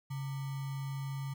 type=tone with sample-and-hold; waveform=sine; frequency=137.2 Hz; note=C#3; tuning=17 cents flat; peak=-35 dBFS; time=0.1-1.34 s; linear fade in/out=10 ms; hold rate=1050 Hz; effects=none